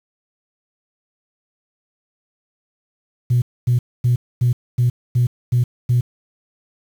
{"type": "tone bursts", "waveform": "sine", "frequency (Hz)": 122.2, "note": "B2", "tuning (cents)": -18, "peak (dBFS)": -11, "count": 8, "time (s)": [3.3, 6.01], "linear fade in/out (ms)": 10, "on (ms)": 120, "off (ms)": 250, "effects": ["tanh soft clip ceiling -9 dBFS", "7-bit"]}